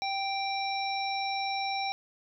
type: harmonic tone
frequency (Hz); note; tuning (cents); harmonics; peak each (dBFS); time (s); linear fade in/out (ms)
784; G5; 0; 1 / 3 / 5 / 7; -31 / -36 / -38 / -39; 0.02-1.92; 0
effects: none